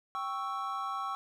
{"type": "chord", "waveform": "triangle", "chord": "C# diminished", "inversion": "second", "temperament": "equal", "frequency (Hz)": [784, 1108.7, 1318.5], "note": ["G5", "C#6", "E6"], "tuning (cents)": [0, 0, 0], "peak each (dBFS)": [-38, -34, -36], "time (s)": [0.15, 1.15], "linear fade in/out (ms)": 0, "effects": []}